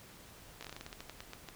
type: slowing click train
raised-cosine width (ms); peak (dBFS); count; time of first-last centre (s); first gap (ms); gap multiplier
0.2; -27; 15; 0.61-1.487; 16; 1.19
effects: pink hiss -55 dBFS RMS until 1.55 s